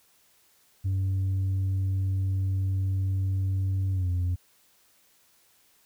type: tone with pitch glide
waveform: sine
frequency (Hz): 95.6 to 89.2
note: G2 to F2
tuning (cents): -43 to +37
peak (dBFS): -21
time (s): 0.84-4.36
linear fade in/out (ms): 20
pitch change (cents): -120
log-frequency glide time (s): 3.92-4.09
effects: tanh soft clip ceiling -23 dBFS + white hiss -63 dBFS RMS until 5.85 s